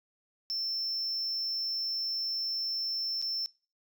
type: tone with dropouts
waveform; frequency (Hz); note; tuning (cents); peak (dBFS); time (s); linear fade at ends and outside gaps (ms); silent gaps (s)
sine; 5350; E8; +25; -28; 0.5-3.46; 0; 3.216-3.224
effects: noise-tail reverb RT60 0.4 s tail -24 dB re dry + tanh soft clip ceiling -29 dBFS